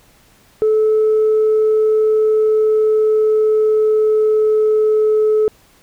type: tone with pitch glide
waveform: sine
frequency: 433.5 to 430.3 Hz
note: A4 to A4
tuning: -26 to -39 cents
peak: -9 dBFS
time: 0.62-5.48 s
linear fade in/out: 0 ms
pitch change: -13 cents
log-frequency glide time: 2.05-5.29 s
effects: tanh soft clip ceiling -8 dBFS + pink hiss -51 dBFS RMS until 5.82 s